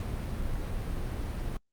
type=noise; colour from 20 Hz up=brown; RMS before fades=-33 dBFS; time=0-1.57 s; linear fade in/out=2 ms; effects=noise-tail reverb RT60 0.1 s tail -26 dB re dry + Opus 48 kbps